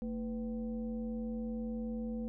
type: tone with frequency modulation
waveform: sine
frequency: 226.7 Hz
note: A#3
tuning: 48 cents flat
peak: -35 dBFS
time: 0.02-2.28 s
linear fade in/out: 0 ms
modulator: 272 Hz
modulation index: 0.69
effects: none